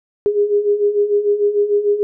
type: beating tone pair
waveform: sine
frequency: 406.3 / 413 Hz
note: G#4 / G#4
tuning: -38 / -10 cents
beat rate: 6.7 Hz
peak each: -19 / -14 dBFS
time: 0.26-2.03 s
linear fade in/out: 0 ms
effects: none